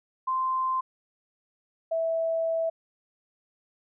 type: tone pair in turn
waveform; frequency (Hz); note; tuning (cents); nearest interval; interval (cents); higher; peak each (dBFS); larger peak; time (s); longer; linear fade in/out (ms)
sine; 1041 / 655.4; C6 / E5; -9 / -10; minor sixth; 801; first; -24; neither; 0.27-0.81 / 1.91-2.7; second; 10
effects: none